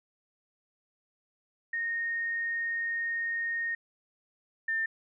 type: tone pair in turn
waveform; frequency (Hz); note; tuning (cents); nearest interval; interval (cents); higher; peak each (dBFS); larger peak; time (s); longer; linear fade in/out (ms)
sine; 1851 / 1799.3; A#6 / A6; -13 / +38; unison; 49; first; -29 / -27; second; 1.73-3.75 / 4.68-4.86; first; 5
effects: none